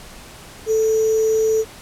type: tone with sample-and-hold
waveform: sine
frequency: 440 Hz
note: A4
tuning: in tune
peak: -14 dBFS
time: 0.66-1.65 s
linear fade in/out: 50 ms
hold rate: 6300 Hz
effects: pink hiss -40 dBFS RMS until 1.81 s + low-pass 12000 Hz 12 dB/octave